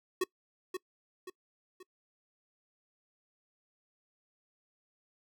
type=tone with echo; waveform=square; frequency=369.4 Hz; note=F#4; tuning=3 cents flat; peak=-28 dBFS; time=0.21-0.24 s; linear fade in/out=5 ms; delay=530 ms; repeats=3; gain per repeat=-7 dB; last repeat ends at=1.83 s; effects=noise-tail reverb RT60 0.1 s tail -24 dB re dry